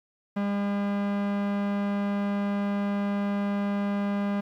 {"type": "tone", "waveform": "45% pulse", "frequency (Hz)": 201.9, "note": "G#3", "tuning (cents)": -49, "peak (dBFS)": -25, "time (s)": [0.36, 4.41], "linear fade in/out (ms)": 10, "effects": ["low-pass 2000 Hz 12 dB/octave", "10-bit"]}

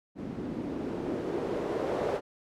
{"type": "noise with low-pass filter sweep", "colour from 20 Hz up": "blue", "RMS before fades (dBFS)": -33, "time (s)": [0.15, 2.21], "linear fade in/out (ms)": 50, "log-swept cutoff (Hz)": [240, 540], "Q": 2.3, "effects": []}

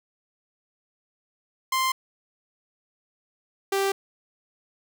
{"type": "tone pair in turn", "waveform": "sawtooth", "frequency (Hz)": [1046.5, 392], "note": ["C6", "G4"], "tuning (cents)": [0, 0], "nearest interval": "octave + perfect fourth", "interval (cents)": 1700, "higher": "first", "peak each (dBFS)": [-18, -18], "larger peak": "neither", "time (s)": [[1.72, 1.92], [3.72, 3.92]], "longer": "neither", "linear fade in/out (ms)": 5, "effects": []}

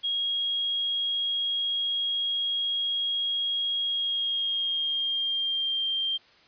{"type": "tone with pitch glide", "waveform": "sine", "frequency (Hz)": [3282, 3174], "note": ["G#7", "G7"], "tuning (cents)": [-21, 21], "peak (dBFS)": -25, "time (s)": [0.03, 6.18], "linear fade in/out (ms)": 20, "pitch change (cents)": -58, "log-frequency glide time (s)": [3.84, 5.87], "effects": ["white hiss -57 dBFS RMS until 6.47 s", "resampled to 11025 Hz"]}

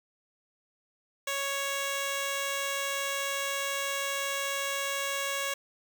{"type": "tone with notch filter", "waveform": "5% pulse", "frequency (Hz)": 554.4, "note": "C#5", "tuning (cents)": 0, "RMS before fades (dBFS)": -32, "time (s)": [1.27, 5.54], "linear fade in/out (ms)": 5, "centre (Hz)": 4700, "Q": 1.6, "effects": []}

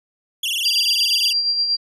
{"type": "tone with vibrato", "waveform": "40% pulse", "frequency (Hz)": 3060, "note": "G7", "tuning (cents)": -42, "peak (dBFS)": -19, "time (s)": [0.43, 1.33], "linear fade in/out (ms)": 5, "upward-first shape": "sine", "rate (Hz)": 20, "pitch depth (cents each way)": 210}
{"type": "tone with tremolo", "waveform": "sine", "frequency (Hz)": 4745, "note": "D8", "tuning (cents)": 17, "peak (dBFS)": -15, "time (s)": [0.64, 1.77], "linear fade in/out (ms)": 20, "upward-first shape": "sine", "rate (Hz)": 8.5, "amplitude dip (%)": 45}
{"effects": ["resampled to 32000 Hz"]}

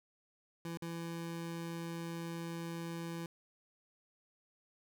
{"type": "tone with dropouts", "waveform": "25% pulse", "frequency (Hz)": 167.6, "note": "E3", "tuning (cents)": 29, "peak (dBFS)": -36, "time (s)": [0.65, 3.26], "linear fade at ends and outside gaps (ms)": 2, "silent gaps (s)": [0.773, 0.822], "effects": []}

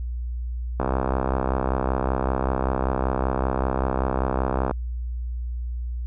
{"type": "click train", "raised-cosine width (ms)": 1, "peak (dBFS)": -9, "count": 256, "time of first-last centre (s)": [0.8, 4.711], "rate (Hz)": 65.2, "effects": ["added 60 Hz sine -26 dBFS peak until 6.06 s"]}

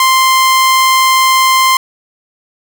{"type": "tone", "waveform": "sawtooth", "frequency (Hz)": 1046.5, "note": "C6", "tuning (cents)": 0, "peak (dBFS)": -3, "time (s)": [0, 1.77], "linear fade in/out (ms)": 2, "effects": []}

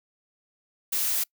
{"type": "noise", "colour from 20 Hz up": "blue", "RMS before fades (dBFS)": -26, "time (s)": [0.92, 1.24], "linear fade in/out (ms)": 10, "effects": ["noise-tail reverb RT60 0.1 s tail -25 dB re dry"]}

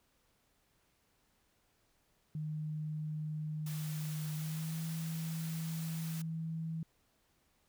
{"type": "tone with pitch glide", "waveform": "sine", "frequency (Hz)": [153.7, 162], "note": ["D#3", "E3"], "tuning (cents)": [-21, -30], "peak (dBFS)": -36, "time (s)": [2.35, 6.83], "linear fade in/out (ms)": 2, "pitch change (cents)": 91, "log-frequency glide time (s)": [4.34, 4.79]}
{"type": "high-pass noise", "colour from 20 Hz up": "white", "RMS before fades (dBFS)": -49, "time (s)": [3.66, 6.22], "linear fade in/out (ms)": 5, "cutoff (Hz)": 440, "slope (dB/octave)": 12}
{"effects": ["pink hiss -74 dBFS RMS until 7.68 s"]}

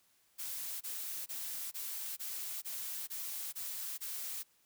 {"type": "noise bursts", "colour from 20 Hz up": "blue", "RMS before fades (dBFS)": -41, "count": 9, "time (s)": [0.38, 4.434], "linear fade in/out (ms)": 20, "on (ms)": 430, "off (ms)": 23, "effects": ["white hiss -71 dBFS RMS until 4.65 s"]}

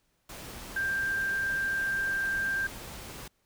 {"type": "tone in noise", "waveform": "sine", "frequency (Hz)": 1582, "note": "G6", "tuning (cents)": 15, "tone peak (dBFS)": -27, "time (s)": [0.76, 2.67], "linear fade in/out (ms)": 5, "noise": "pink", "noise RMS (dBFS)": -43, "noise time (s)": [0.29, 3.28], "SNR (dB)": 13, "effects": ["pink hiss -73 dBFS RMS until 3.45 s"]}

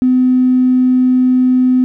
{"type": "tone with tanh clipping", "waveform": "triangle", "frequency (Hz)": 254.1, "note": "B3", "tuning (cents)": 49, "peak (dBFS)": -7, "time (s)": [0.02, 1.84], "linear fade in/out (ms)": 0, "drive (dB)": 2, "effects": []}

